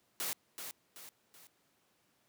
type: noise with echo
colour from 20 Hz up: white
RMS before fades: -37 dBFS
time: 0.2-0.33 s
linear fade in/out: 0 ms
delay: 380 ms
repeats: 3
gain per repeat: -7 dB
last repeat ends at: 1.47 s
effects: pink hiss -73 dBFS RMS until 2.28 s + high-pass 150 Hz 12 dB/octave